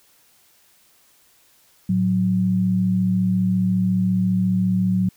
sine tone pair together, 110 / 184.5 Hz, A2 / F#3, 0 / -5 cents, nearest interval major sixth, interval 895 cents, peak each -24 / -17 dBFS, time 1.89-5.09 s, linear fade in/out 5 ms, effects white hiss -57 dBFS RMS until 5.16 s

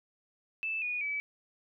sine tone with pitch steps, 2635 / 2459 / 2294 Hz, E7 / D#7 / D7, -1 / -21 / -41 cents, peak -31 dBFS, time 0.63-1.2 s, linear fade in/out 0 ms, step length 190 ms, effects none

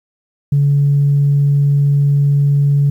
sine tone, 142.3 Hz, C#3, 46 cents sharp, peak -8 dBFS, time 0.52-2.9 s, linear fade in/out 5 ms, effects tanh soft clip ceiling -5 dBFS + 8-bit

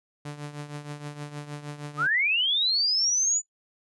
sawtooth tone with tremolo, 146.83 Hz, D3, in tune, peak -28 dBFS, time 0.25-2.07 s, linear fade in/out 5 ms, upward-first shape triangle, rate 6.4 Hz, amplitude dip 75%
sine linear sweep, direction up, 1183 to 7040 Hz, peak -21 dBFS, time 1.97-3.42 s, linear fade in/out 50 ms
effects noise-tail reverb RT60 0.1 s tail -20 dB re dry + resampled to 24000 Hz

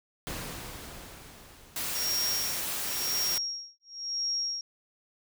pink noise with exponential decay, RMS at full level -36 dBFS, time 0.27-3.45 s, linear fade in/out 0 ms, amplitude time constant 690 ms
white noise, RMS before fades -33 dBFS, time 1.76-3.38 s, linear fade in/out 2 ms
sine tone with tremolo, 5588 Hz, F8, in tune, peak -27 dBFS, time 1.95-4.61 s, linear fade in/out 2 ms, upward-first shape sine, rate 0.95 Hz, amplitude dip 100%
effects none

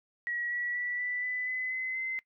sine tone with pitch steps, 1916 / 1936 / 1956.3 / 1976.7 / 1997.4 / 2018 / 2039 / 2061 Hz, A#6 / B6 / B6 / B6 / B6 / B6 / C7 / C7, +47 / -35 / -17 / +1 / +19 / +37 / -45 / -27 cents, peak -31 dBFS, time 0.27-2.19 s, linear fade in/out 0 ms, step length 240 ms, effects noise-tail reverb RT60 0.1 s tail -21 dB re dry

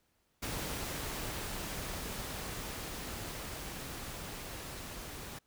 pink noise with level ramp, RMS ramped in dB -38 to -45 dBFS, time 0.42-5.39 s, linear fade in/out 10 ms, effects pink hiss -75 dBFS RMS until 5.46 s

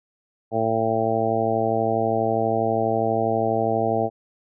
harmonic tone, 112.3 Hz, A2, 36 cents sharp, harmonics 1 / 2 / 3 / 4 / 5 / 6 / 7, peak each -30 / -29 / -29 / -26 / -28 / -24 / -26 dBFS, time 0.51-4.1 s, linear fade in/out 50 ms, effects none

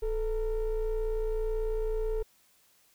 triangle ring-modulated tone, 233.1 Hz, A#3, in tune, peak -22 dBFS, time 0.02-2.23 s, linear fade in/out 10 ms, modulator 204 Hz, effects tanh soft clip ceiling -18 dBFS + white hiss -65 dBFS RMS until 2.94 s

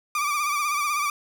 30% pulse tone with vibrato, 1177 Hz, D6, 3 cents sharp, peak -20 dBFS, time 0.15-1.1 s, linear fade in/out 2 ms, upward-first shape sine, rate 16 Hz, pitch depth 59 cents each way, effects none

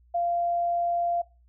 sine tone, 692 Hz, F5, 16 cents flat, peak -23 dBFS, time 0.14-1.22 s, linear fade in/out 10 ms, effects noise-tail reverb RT60 0.3 s tail -22 dB re dry + added 60 Hz sine -56 dBFS peak until 1.48 s

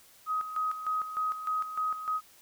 sine tone with tremolo, 1260 Hz, D#6, 21 cents sharp, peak -27 dBFS, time 0.26-2.21 s, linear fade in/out 50 ms, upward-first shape square, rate 3.3 Hz, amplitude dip 65%, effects white hiss -58 dBFS RMS until 2.41 s

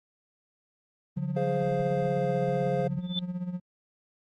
triangle tone with tremolo, 179.1 Hz, F3, 44 cents sharp, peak -26 dBFS, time 1.16-3.6 s, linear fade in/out 20 ms, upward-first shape sine, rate 16 Hz, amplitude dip 70%
sine tone with pitch glide, 142.8 to 140.83 Hz, D3 to C#3, -48 to +28 cents, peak -31 dBFS, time 1.17-2.99 s, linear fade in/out 2 ms, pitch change -24 cents, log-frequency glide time 2.1-2.3 s
triangle chord, F minor, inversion first, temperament equal, 415.3 / 523.3 / 698.5 Hz, Ab4 / C5 / F5, 0 / 0 / 0 cents, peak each -31 / -27 / -31 dBFS, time 1.36-2.88 s, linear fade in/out 10 ms
sine tone with exponential growth, 3520 Hz, A7, in tune, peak -25 dBFS, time 3.01-3.19 s, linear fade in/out 1 ms, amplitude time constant 39 ms
effects Opus 32 kbps

